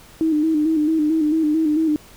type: tone with vibrato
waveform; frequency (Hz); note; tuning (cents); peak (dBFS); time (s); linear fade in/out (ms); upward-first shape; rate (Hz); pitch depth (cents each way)
sine; 311.1; D#4; 0; -15; 0.21-1.96; 0; square; 4.5; 54
effects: pink hiss -46 dBFS RMS until 2.16 s